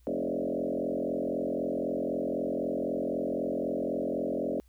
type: tone with frequency modulation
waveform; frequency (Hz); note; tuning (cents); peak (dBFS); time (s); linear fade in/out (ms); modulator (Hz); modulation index
sine; 417.1; G#4; +7; -28; 0.07-4.6; 0; 43.9; 4.6
effects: added 60 Hz sine -57 dBFS peak until 4.68 s + white hiss -71 dBFS RMS until 4.68 s